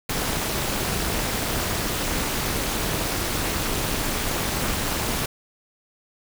pink noise with amplitude modulation, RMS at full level -22 dBFS, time 0.09-5.26 s, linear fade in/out 5 ms, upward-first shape sine, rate 261 Hz, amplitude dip 75%, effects none

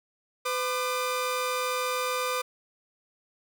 sawtooth tone pair together, 504.5 / 1200 Hz, B4 / D6, +37 / +37 cents, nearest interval octave + minor third, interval 1500 cents, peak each -26 dBFS, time 0.45-2.42 s, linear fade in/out 10 ms, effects none

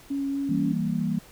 sine tone with vibrato, 277.2 Hz, C#4, in tune, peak -25 dBFS, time 0.1-0.73 s, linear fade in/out 10 ms, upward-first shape sine, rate 4.2 Hz, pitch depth 9 cents each way
sine chord, E diminished, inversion none, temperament equal with one note detuned, 164.81 / 196.79 / 233.1 Hz, E3 / G3 / Bb3, 0 / +7 / 0 cents, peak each -28 dBFS, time 0.49-1.19 s, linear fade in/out 5 ms
effects pink hiss -51 dBFS RMS until 1.31 s

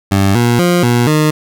20% pulse tone with pitch steps, 98 / 119.5 / 176 / 120.4 / 153.4 Hz, G2 / A#2 / F3 / B2 / D#3, 0 / +43 / +14 / -44 / -24 cents, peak -4 dBFS, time 0.11-1.31 s, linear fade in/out 10 ms, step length 240 ms, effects none

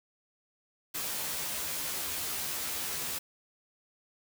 white noise with comb filter, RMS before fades -35 dBFS, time 0.94-3.19 s, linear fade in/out 10 ms, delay 13 ms, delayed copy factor +0.9, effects none

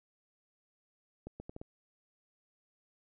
accelerating click train, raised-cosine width 2 ms, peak -30 dBFS, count 5, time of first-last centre 1.27-1.615 s, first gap 130 ms, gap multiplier 0.73, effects none

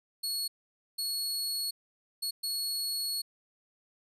sawtooth tone bursts at uneven times, 4354 Hz, C#8, 32 cents flat, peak -28 dBFS, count 4, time 0.23-0.48 / 0.98-1.71 / 2.22-2.31 / 2.43-3.22 s, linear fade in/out 10 ms, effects resampled to 32000 Hz

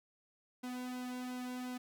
sawtooth tone with flanger, 250.5 Hz, B3, 25 cents sharp, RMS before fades -42 dBFS, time 0.63-1.78 s, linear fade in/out 10 ms, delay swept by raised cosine 1.7 to 2.36 ms, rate 2.8 Hz, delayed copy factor -0.85, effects none

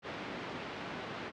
pink band-pass noise, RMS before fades -42 dBFS, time 0.02-1.32 s, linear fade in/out 50 ms, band 180 to 3100 Hz, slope 12 dB/octave, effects low-pass 5000 Hz 12 dB/octave

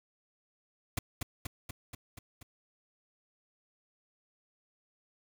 pink noise with echo, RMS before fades -32 dBFS, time 0.97-0.99 s, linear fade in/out 5 ms, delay 240 ms, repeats 6, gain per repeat -3 dB, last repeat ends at 2.43 s, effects none

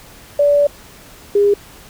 sine tone pair in turn, 578 / 406.7 Hz, D5 / G#4, -28 / -36 cents, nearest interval tritone, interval 608 cents, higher first, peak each -9 dBFS, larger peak neither, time 0.39-0.67 / 1.35-1.54 s, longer first, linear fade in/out 5 ms, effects pink hiss -41 dBFS RMS until 1.89 s

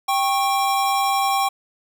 square tone pair together, 787.3 / 1100 Hz, G5 / C#6, +7 / -14 cents, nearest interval tritone, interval 579 cents, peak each -20 / -23 dBFS, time 0.08-1.49 s, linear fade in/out 10 ms, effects none

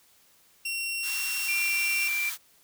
sawtooth tone, 2735 Hz, F7, 37 cents flat, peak -26 dBFS, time 0.65-2.08 s, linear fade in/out 5 ms
white high-pass noise, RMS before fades -35 dBFS, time 1.02-2.38 s, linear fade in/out 50 ms, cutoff 980 Hz, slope 24 dB/octave
sine tone with pitch glide, 2375 to 2357 Hz, D7 to D7, +19 to +6 cents, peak -26 dBFS, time 1.48-2.3 s, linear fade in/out 10 ms, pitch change -13 cents, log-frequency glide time 1.64-1.72 s
effects white hiss -61 dBFS RMS until 2.63 s

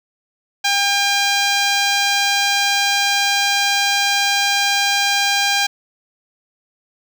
5% pulse tone with notch filter, 802 Hz, G5, 39 cents sharp, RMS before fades -17 dBFS, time 0.64-5.67 s, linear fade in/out 10 ms, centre 10000 Hz, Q 0.51, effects none

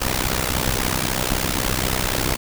pink noise with amplitude modulation, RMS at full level -18 dBFS, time 0-2.37 s, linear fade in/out 20 ms, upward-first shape sine, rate 63.8 Hz, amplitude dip 90%, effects none

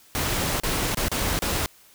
pink noise with dropouts, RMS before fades -25 dBFS, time 0.15-1.66 s, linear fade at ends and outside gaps 0 ms, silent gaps 0.6-0.635 / 0.946-0.972 / 1.083-1.116 / 1.39-1.421 s, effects white hiss -54 dBFS RMS until 1.94 s

